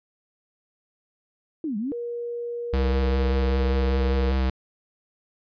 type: linear two-way sweep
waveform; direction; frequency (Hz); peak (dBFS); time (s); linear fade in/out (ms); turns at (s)
sine; down then up; 336.3 to 196 to 300.7; -25; 1.64-1.92; 2; 1.77
type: tone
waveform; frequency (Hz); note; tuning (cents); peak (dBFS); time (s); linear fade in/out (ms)
sine; 475.3; A#4; +34; -28; 1.92-4.32; 0
type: tone with vibrato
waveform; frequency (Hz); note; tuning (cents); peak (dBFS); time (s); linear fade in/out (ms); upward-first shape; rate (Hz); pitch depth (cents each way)
square; 65.41; C2; 0; -21; 2.73-4.5; 5; square; 5.1; 17
effects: resampled to 11025 Hz